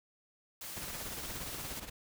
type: noise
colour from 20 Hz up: white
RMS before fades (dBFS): -44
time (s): 0.61-1.8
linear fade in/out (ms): 5
type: noise with tremolo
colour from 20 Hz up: pink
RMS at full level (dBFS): -42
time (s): 0.76-1.9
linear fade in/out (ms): 10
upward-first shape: sine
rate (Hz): 17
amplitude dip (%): 70
effects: none